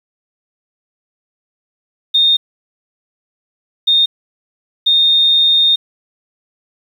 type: tone bursts at uneven times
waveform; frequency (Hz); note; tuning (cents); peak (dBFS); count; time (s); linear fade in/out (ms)
sine; 3669; A#7; -28; -8; 3; 2.14-2.37 / 3.87-4.06 / 4.86-5.76; 10
effects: 7-bit